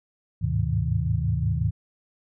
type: tone cluster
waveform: sine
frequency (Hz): 75.3 / 101 / 106.6 / 128.2 / 159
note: D2 / G#2 / G#2 / C3 / D#3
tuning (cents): +44 / -48 / +46 / -35 / +38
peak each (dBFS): -28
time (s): 0.41-1.71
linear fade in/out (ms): 20
effects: none